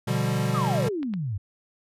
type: chord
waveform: square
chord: G dominant seventh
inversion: first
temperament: equal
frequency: 123.47 / 146.83 / 174.61 / 196 Hz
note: B2 / D3 / F3 / G3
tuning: 0 / 0 / 0 / 0 cents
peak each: -27 / -29 / -33 / -30 dBFS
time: 0.07-0.89 s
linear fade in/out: 10 ms
type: exponential sweep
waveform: sine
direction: down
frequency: 1318.5 to 91 Hz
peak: -26 dBFS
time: 0.54-1.38 s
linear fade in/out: 10 ms
type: clicks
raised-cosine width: 0.3 ms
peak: -25 dBFS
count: 2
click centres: 1.03 / 1.138 s
effects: resampled to 32000 Hz